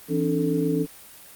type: tone cluster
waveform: sine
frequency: 165.6 / 271.6 / 298.9 / 442.1 Hz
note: E3 / C#4 / D4 / A4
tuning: +8 / -35 / +31 / +8 cents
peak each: -26 dBFS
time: 0.08-0.87 s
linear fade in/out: 50 ms
effects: white hiss -46 dBFS RMS until 1.35 s + Opus 32 kbps